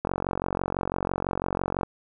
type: click train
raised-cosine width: 1 ms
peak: -12 dBFS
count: 83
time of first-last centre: 0.05-1.833 s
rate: 46 Hz
effects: none